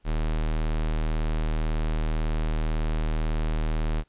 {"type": "tone", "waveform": "square", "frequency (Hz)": 39.05, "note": "D#1", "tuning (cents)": 7, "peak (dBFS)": -24, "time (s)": [0.04, 4.04], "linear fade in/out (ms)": 50, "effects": ["pink hiss -69 dBFS RMS until 4.08 s", "resampled to 8000 Hz"]}